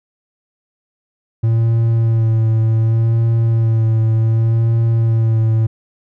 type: tone with vibrato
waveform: triangle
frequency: 113.1 Hz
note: A2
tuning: 48 cents sharp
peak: -9 dBFS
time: 1.43-5.67 s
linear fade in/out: 10 ms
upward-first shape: sine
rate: 0.67 Hz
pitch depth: 25 cents each way
effects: none